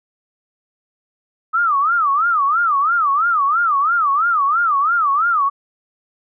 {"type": "tone with vibrato", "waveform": "sine", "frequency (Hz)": 1248, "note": "D#6", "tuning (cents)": 5, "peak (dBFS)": -13, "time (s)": [1.53, 5.5], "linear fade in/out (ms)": 20, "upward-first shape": "sine", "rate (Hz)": 3, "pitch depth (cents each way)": 220, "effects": []}